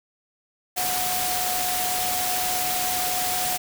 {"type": "tone in noise", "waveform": "sine", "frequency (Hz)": 730, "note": "F#5", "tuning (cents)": -24, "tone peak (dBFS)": -28, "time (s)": [0.76, 3.58], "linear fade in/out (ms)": 20, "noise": "white", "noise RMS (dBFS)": -26, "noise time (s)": [0.76, 3.58], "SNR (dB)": -5, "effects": []}